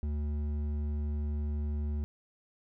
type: tone with hard clipping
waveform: sine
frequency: 74 Hz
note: D2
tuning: 14 cents sharp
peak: -32 dBFS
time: 0.03-2.04 s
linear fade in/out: 0 ms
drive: 8 dB
effects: none